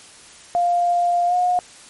sine tone with pitch glide, 700 to 719.3 Hz, F5 to F#5, +4 to -49 cents, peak -15 dBFS, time 0.55-1.59 s, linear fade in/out 0 ms, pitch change +47 cents, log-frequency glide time 1.27-1.34 s, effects white hiss -44 dBFS RMS until 1.89 s + MP3 48 kbps

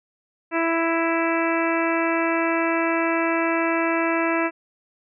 harmonic tone, 330.9 Hz, E4, 7 cents sharp, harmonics 1 / 2 / 3 / 4 / 5 / 6 / 7 / 8, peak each -23 / -26 / -28 / -29 / -30 / -31 / -31 / -32 dBFS, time 0.51-4.51 s, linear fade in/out 50 ms, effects none

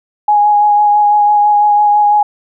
sine tone with vibrato, 831 Hz, G#5, 1 cent sharp, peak -6 dBFS, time 0.28-2.23 s, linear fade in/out 5 ms, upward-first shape sine, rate 6 Hz, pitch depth 16 cents each way, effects none

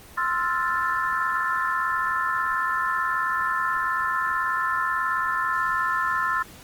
sine chord, F major seventh, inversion second, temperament equal, 1046.5 / 1318.5 / 1396.9 / 1760 Hz, C6 / E6 / F6 / A6, 0 / 0 / 0 / 0 cents, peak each -26 / -27 / -29 / -27 dBFS, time 0.17-6.43 s, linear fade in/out 10 ms, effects pink hiss -46 dBFS RMS until 6.63 s + Opus 24 kbps

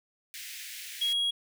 pink high-pass noise, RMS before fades -42 dBFS, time 0.34-1.13 s, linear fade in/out 0 ms, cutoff 1800 Hz, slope 48 dB/octave
triangle tone, 3300 Hz, G#7, 12 cents flat, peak -24 dBFS, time 1.01-1.31 s, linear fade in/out 10 ms
effects none

